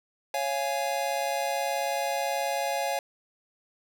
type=chord; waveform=square; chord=Db major; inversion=none; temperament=just; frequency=554.4 / 693 / 831.5 Hz; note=Db5 / F5 / Ab5; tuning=0 / -14 / +2 cents; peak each=-32 dBFS; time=0.34-2.99 s; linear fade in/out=2 ms; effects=none